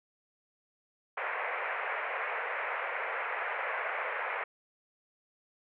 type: band-pass noise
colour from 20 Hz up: white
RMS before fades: -35 dBFS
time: 1.17-4.44 s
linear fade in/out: 5 ms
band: 460 to 2300 Hz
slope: 48 dB/octave
effects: none